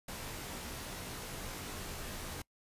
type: noise with comb filter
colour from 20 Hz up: pink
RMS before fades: -43 dBFS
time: 0.08-2.42 s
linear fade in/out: 5 ms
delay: 19 ms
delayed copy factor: -0.8
effects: noise-tail reverb RT60 0.1 s tail -23 dB re dry + resampled to 32000 Hz